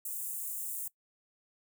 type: high-pass noise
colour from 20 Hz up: white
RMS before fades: -38 dBFS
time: 0.05-0.88 s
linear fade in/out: 5 ms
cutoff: 7400 Hz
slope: 48 dB/octave
effects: noise-tail reverb RT60 0.1 s tail -20 dB re dry